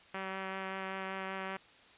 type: tone with vibrato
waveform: 5% pulse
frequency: 191.1 Hz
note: G3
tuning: 44 cents flat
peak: -26 dBFS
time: 0.14-1.57 s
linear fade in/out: 5 ms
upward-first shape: sine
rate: 5.2 Hz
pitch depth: 9 cents each way
effects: white hiss -59 dBFS RMS until 1.97 s + resampled to 8000 Hz